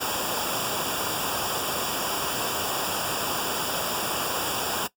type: noise with comb filter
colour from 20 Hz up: pink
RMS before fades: -28 dBFS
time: 0-4.88 s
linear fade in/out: 20 ms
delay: 0.48 ms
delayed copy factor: -0.85
effects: noise-tail reverb RT60 0.1 s tail -18 dB re dry + high-pass 60 Hz 12 dB/octave